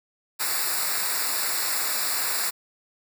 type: noise with comb filter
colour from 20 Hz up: white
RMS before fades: -26 dBFS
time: 0.39-2.51 s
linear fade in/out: 20 ms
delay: 0.32 ms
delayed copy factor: -0.95
effects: none